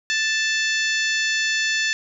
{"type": "harmonic tone with a mistuned harmonic", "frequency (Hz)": 880, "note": "A5", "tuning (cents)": 0, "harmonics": [2, 3, 4, 5, 6, 7, 8], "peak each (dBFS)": [-22, -26, -28, -30, -32, -33, -34], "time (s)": [0.1, 1.93], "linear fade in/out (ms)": 0, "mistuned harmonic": 7, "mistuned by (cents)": -16, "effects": []}